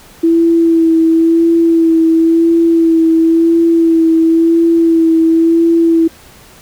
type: tone with vibrato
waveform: sine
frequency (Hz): 329.6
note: E4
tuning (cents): 0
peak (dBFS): -6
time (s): 0.23-6.08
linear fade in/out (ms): 10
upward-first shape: sine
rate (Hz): 0.96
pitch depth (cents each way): 23
effects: pink hiss -40 dBFS RMS until 6.61 s